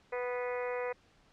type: harmonic tone with a mistuned harmonic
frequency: 246.9 Hz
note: B3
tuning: in tune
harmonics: 2 / 3 / 4 / 5 / 6 / 7 / 8 / 9 / 10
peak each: -34 / -45 / -43 / -47 / -49 / -50 / -45 / -50 / -50 dBFS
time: 0.12-0.93 s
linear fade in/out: 10 ms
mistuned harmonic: 9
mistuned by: -44 cents
effects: pink hiss -65 dBFS RMS until 1.32 s + low-pass 5000 Hz 12 dB/octave